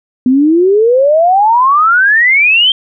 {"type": "exponential sweep", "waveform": "sine", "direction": "up", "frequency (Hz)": [246.7, 3200], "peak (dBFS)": -5, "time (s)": [0.26, 2.72], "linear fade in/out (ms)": 2, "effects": []}